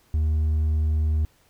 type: tone with hard clipping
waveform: sine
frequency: 77.5 Hz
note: D#2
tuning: 6 cents flat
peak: -20 dBFS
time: 0.14-1.25 s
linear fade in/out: 0 ms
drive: 2 dB
effects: pink hiss -61 dBFS RMS until 1.49 s